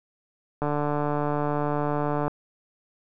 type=click train; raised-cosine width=1 ms; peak=-13 dBFS; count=245; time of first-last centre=0.62-2.28 s; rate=147 Hz; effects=none